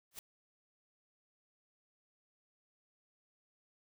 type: noise with exponential growth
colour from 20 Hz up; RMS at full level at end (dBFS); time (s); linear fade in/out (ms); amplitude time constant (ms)
white; -41; 0.11-0.19; 2; 16
effects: none